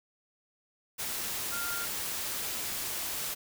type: tone in noise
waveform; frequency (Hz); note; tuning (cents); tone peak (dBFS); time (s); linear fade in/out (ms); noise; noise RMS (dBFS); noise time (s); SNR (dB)
sine; 1398; F6; +1; -36; 1.51-1.86; 20; white; -35; 0.98-3.35; -4
effects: none